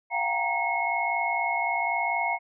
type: tone cluster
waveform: sine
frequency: 695 / 756 / 800 / 935 / 2175 Hz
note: F5 / F#5 / G5 / A#5 / C#7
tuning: -9 / +37 / +35 / +5 / -33 cents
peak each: -31 / -33 / -35 / -29 / -28 dBFS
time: 0.1-2.39 s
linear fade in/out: 50 ms
effects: none